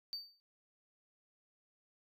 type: tone with exponential decay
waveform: triangle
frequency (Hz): 4600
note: D8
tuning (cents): -37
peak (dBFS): -34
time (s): 0.13-0.4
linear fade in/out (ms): 0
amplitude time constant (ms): 57
effects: tanh soft clip ceiling -32 dBFS